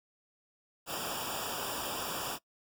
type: noise with comb filter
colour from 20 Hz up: pink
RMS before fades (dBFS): -37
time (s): 0.86-2.39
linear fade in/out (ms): 50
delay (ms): 0.48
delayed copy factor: -0.95
effects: noise-tail reverb RT60 0.1 s tail -21 dB re dry